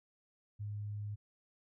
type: tone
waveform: sine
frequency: 103.83 Hz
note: G#2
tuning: in tune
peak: -38 dBFS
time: 0.59-1.16 s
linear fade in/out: 20 ms
effects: none